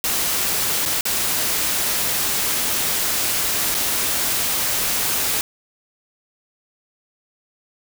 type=noise with dropouts; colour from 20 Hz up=white; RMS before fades=-21 dBFS; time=0.04-5.41 s; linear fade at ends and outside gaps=0 ms; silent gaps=0.853-0.86 / 1.009-1.054 / 3.744-3.749 s; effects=none